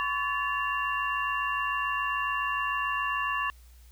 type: tone cluster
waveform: sine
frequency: 1020 / 1127 / 1737 / 2771 Hz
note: C6 / C#6 / A6 / F7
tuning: -44 / +28 / -23 / -14 cents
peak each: -35 / -30 / -32 / -34 dBFS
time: 0-3.5 s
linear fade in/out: 0 ms
effects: added 60 Hz sine -50 dBFS peak until 3.91 s + white hiss -62 dBFS RMS until 3.91 s